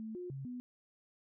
sine tone with pitch steps, 220.3 / 358.2 / 135.9 / 247.5 Hz, A3 / F4 / C#3 / B3, +2 / +44 / -34 / +4 cents, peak -40 dBFS, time 0-0.6 s, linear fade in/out 0 ms, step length 150 ms, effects none

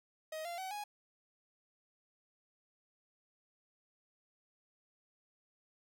45% pulse tone with pitch steps, 629 / 689.9 / 756.7 / 830 Hz, D#5 / F5 / F#5 / G#5, +19 / -21 / +39 / -1 cents, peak -40 dBFS, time 0.32-0.84 s, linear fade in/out 5 ms, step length 130 ms, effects none

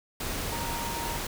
sine tone in noise, 932.3 Hz, A#5, in tune, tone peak -35 dBFS, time 0.52-1.17 s, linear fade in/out 5 ms, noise pink, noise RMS -33 dBFS, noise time 0.2-1.27 s, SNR -5 dB, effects none

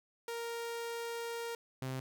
sawtooth tone pair in turn, 466.2 / 130.82 Hz, A#4 / C3, 0 / 0 cents, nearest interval octave + minor seventh, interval 2200 cents, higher first, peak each -34 / -33 dBFS, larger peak second, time 0.28-1.55 / 1.82-2 s, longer first, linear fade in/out 2 ms, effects none

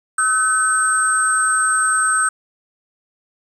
sine tone cluster, 1290 / 1521 / 8350 Hz, E6 / F#6 / C9, -38 / +47 / -5 cents, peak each -18 dBFS, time 0.18-2.29 s, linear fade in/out 5 ms, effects tanh soft clip ceiling -4 dBFS + 8-bit

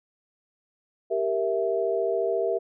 sine chord, E diminished, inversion first, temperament equal, 392 / 466.2 / 659.3 Hz, G4 / Bb4 / E5, 0 / 0 / 0 cents, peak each -27 dBFS, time 1.1-2.59 s, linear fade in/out 20 ms, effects none

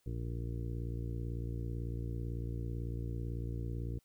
harmonic tone, 58 Hz, A#1, 8 cents flat, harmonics 1 / 2 / 3 / 4 / 5 / 6 / 7 / 8, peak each -39 / -39 / -48 / -56 / -49 / -50 / -56 / -53 dBFS, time 0.06-3.99 s, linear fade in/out 5 ms, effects white hiss -75 dBFS RMS until 4.04 s

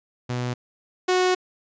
sawtooth tone pair in turn, 123.47 / 366.8 Hz, B2 / F#4, 0 / -15 cents, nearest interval octave + perfect fifth, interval 1885 cents, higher second, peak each -21 / -14 dBFS, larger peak second, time 0.29-0.54 / 1.08-1.35 s, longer second, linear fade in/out 10 ms, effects resampled to 16000 Hz

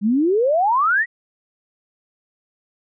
sine exponential sweep, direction up, 194.5 to 1975.5 Hz, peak -14 dBFS, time 0.01-1.06 s, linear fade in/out 50 ms, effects none

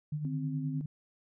sine tone with tremolo, 150.3 Hz, D3, 40 cents sharp, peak -30 dBFS, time 0.12-0.86 s, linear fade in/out 5 ms, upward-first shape sine, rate 9.6 Hz, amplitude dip 55%
sine tone, 261.6 Hz, C4, in tune, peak -36 dBFS, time 0.25-0.81 s, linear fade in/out 0 ms
effects none

